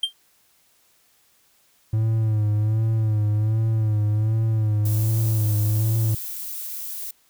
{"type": "tone with exponential decay", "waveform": "triangle", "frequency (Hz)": 3172, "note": "G7", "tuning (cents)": 20, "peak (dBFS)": -14, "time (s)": [0.03, 0.13], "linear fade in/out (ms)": 5, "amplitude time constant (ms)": 20}
{"type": "tone with vibrato", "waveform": "triangle", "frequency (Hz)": 108.4, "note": "A2", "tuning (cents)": -25, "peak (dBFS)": -16, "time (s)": [1.93, 6.15], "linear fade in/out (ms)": 5, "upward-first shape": "sine", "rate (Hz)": 1.3, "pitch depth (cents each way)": 54}
{"type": "noise", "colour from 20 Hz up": "violet", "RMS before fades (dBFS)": -32, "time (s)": [4.85, 7.11], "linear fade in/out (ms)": 5}
{"effects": ["white hiss -61 dBFS RMS until 7.29 s"]}